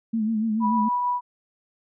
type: tone with vibrato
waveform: sine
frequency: 220 Hz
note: A3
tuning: in tune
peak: -21 dBFS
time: 0.13-0.89 s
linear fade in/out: 10 ms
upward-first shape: sine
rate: 6.9 Hz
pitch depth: 63 cents each way
type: tone with tremolo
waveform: sine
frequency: 981 Hz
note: B5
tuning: 12 cents flat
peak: -20 dBFS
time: 0.6-1.21 s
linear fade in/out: 50 ms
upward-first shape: triangle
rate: 6.7 Hz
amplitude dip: 25%
effects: none